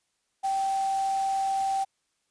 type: tone in noise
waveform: sine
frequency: 778 Hz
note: G5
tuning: 13 cents flat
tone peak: -24 dBFS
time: 0.43-1.85 s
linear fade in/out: 20 ms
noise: white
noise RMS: -42 dBFS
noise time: 0.43-1.85 s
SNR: +15 dB
effects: white hiss -75 dBFS RMS until 2.3 s + resampled to 22050 Hz